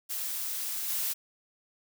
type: noise with level steps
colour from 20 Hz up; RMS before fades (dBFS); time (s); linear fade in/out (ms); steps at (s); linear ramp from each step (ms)
blue; -34 / -31; 0.09-1.14; 20; 0.88; 10
effects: none